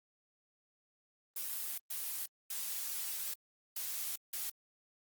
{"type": "noise bursts at uneven times", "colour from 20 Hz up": "blue", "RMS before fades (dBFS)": -39, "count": 5, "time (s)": [[1.36, 1.78], [1.9, 2.26], [2.5, 3.34], [3.76, 4.16], [4.33, 4.5]], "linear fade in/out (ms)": 5, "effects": ["Opus 24 kbps"]}